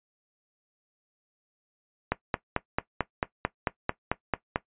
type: click train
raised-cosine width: 0.5 ms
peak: -9 dBFS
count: 12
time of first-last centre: 2.12-4.559 s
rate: 4.51 Hz
effects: noise-tail reverb RT60 0.1 s tail -17 dB re dry + resampled to 8000 Hz